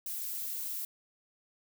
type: noise with amplitude modulation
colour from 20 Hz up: violet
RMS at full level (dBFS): -36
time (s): 0.06-0.85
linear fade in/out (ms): 2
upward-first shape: sine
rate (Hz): 233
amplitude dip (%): 30
effects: none